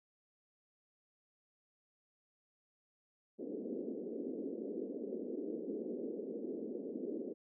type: band-pass noise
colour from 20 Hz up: white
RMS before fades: -42 dBFS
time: 3.38-7.34 s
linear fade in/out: 20 ms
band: 220 to 470 Hz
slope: 48 dB/octave
effects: none